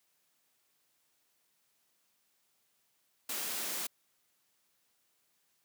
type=high-pass noise; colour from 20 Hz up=white; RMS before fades=-37 dBFS; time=3.29-3.87 s; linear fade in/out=5 ms; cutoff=160 Hz; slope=48 dB/octave; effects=white hiss -75 dBFS RMS until 5.64 s + high-pass 100 Hz 12 dB/octave